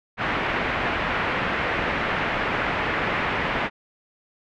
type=low-pass noise; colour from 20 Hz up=white; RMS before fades=-25 dBFS; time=0.17-3.7 s; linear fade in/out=50 ms; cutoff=2300 Hz; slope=24 dB/octave; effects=none